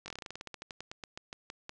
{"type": "slowing click train", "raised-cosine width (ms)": 0.2, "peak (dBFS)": -24, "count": 22, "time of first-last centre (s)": [0.06, 1.694], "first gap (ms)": 20, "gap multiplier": 1.12, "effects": ["resampled to 22050 Hz"]}